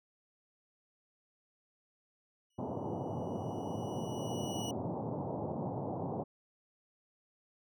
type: tone with exponential growth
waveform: 25% pulse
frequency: 2931 Hz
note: F#7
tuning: 17 cents flat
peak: -37 dBFS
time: 2.5-4.71 s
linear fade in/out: 5 ms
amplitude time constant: 480 ms
type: band-pass noise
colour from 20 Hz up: pink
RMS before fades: -38 dBFS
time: 2.58-6.24 s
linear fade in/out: 10 ms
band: 100 to 920 Hz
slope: 48 dB/octave
effects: none